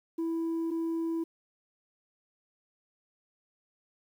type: tone pair in turn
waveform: sine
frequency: 329.6 / 329.6 Hz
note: E4 / E4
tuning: 0 / 0 cents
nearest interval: unison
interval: 0 cents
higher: neither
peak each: -26 dBFS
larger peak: neither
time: 0.18-0.71 / 0.71-1.24 s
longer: neither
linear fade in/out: 10 ms
effects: tanh soft clip ceiling -28 dBFS + 10-bit